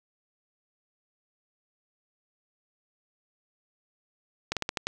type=slowing click train; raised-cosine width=0.2 ms; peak=-11 dBFS; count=6; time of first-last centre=4.52-4.87 s; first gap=47 ms; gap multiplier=1.2; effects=none